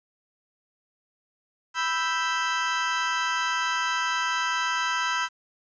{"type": "chord", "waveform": "30% pulse", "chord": "E minor", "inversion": "second", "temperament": "equal", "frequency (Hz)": [987.8, 1318.5, 1568], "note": ["B5", "E6", "G6"], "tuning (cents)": [0, 0, 0], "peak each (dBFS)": -26, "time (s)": [1.74, 5.29], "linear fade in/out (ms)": 50, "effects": ["resampled to 16000 Hz", "9-bit"]}